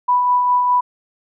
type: tone with tremolo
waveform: sine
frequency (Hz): 987.8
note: B5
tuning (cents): 0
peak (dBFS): -11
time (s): 0.08-0.81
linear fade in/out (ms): 10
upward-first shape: sine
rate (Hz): 4.9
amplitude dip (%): 30
effects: none